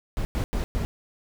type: noise bursts at uneven times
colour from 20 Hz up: brown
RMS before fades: -26 dBFS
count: 4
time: 0.17-0.25 / 0.35-0.44 / 0.53-0.64 / 0.75-0.85 s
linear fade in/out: 0 ms
effects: none